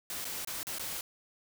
white noise with dropouts, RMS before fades -38 dBFS, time 0.1-1.01 s, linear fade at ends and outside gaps 1 ms, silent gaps 0.245-0.252 / 0.448-0.473 / 0.631-0.669 / 0.785-0.795 s, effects none

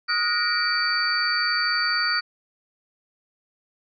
sine tone cluster, 1255 / 1444 / 1871 / 2338 / 4572 Hz, D#6 / F#6 / A#6 / D7 / D8, +15 / -43 / +6 / -8 / -47 cents, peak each -29 / -25 / -29 / -32 / -24 dBFS, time 0.08-2.21 s, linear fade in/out 20 ms, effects none

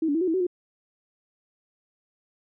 sine tone with pitch steps, 321.5 / 286.3 / 327.1 / 368.9 / 324.4 / 375.4 / 357.1 Hz, E4 / D4 / E4 / F#4 / E4 / F#4 / F4, -43 / -44 / -13 / -5 / -28 / +25 / +39 cents, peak -21 dBFS, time 0.02-0.468 s, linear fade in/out 5 ms, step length 64 ms, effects none

